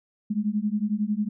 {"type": "beating tone pair", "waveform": "sine", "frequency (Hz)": [204.5, 215.5], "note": ["G#3", "A3"], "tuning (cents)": [-26, -36], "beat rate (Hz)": 11, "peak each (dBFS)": -26, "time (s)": [0.3, 1.29], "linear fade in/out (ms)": 10, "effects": []}